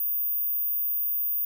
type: tone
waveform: sine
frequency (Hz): 14917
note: A#9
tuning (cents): 0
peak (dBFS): -24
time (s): 0-1.45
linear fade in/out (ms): 2
effects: none